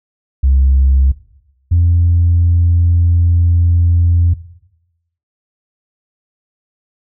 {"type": "tone pair in turn", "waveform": "sine", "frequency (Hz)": [67, 85.89], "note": ["C2", "F2"], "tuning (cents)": [42, -28], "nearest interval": "major third", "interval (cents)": 430, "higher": "second", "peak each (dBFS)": -6, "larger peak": "neither", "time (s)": [[0.43, 1.12], [1.71, 4.34]], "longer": "second", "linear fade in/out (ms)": 10, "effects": ["noise-tail reverb RT60 0.9 s tail -17 dB re dry", "tanh soft clip ceiling -4 dBFS"]}